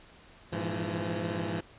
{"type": "tone cluster", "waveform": "15% pulse", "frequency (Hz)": [102.7, 119.1, 164.8, 171.6], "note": ["G#2", "A#2", "E3", "F3"], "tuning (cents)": [-19, 38, 0, -30], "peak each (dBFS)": [-29, -35, -31, -29], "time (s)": [0.52, 1.61], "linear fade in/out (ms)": 10, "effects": ["pink hiss -55 dBFS RMS until 1.78 s", "resampled to 8000 Hz"]}